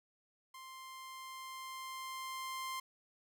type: tone with level ramp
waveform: sawtooth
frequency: 1050 Hz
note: C6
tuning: 6 cents sharp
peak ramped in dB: -46 to -35 dBFS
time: 0.54-2.8 s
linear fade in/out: 5 ms
effects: none